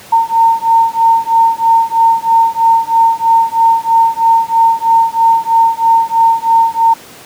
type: beating tone pair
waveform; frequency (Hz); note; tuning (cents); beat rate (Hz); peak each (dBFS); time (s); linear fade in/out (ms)
sine; 910 / 913.1; A#5 / A#5; -42 / -36; 3.1; -10; 0.12-6.94; 10
effects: pink hiss -35 dBFS RMS until 7.25 s + high-pass 150 Hz 12 dB/octave